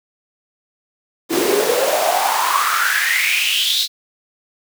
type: noise with high-pass filter sweep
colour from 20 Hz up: pink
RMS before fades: -17 dBFS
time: 1.29-3.88 s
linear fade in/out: 50 ms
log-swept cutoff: 310 to 4100 Hz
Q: 7.5
effects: none